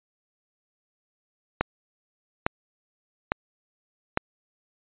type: click train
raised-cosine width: 0.5 ms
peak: -6 dBFS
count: 4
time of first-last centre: 1.61-4.174 s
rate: 1.17 Hz
effects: resampled to 8000 Hz